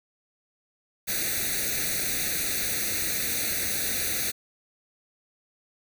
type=noise with comb filter; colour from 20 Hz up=white; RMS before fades=-28 dBFS; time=1.07-4.32 s; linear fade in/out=20 ms; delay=0.48 ms; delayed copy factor=+0.95; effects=none